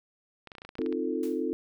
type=clicks; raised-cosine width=0.3 ms; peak=-28 dBFS; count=12; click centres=0.473 / 0.518 / 0.552 / 0.583 / 0.619 / 0.65 / 0.691 / 0.754 / 0.784 / 0.817 / 0.862 / 0.926 s
type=chord; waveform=sine; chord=F dominant seventh; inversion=second; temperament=equal with one note detuned; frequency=261.6 / 311.1 / 349.2 / 443.8 Hz; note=C4 / Eb4 / F4 / A4; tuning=0 / 0 / 0 / +15 cents; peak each=-33 dBFS; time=0.79-1.53 s; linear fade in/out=0 ms
type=noise with exponential decay; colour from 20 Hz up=white; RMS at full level=-46 dBFS; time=1.23-1.49 s; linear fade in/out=2 ms; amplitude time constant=55 ms
effects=none